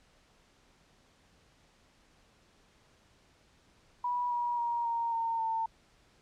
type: tone with pitch steps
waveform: sine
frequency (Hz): 976 / 960.3 / 944.9 / 929.8 / 914.9 / 900.2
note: B5 / B5 / A#5 / A#5 / A#5 / A5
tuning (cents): -21 / -49 / +23 / -5 / -33 / +39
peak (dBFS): -29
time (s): 4.04-5.66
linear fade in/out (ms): 5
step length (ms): 270
effects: pink hiss -65 dBFS RMS until 6.21 s + low-pass 7000 Hz 12 dB/octave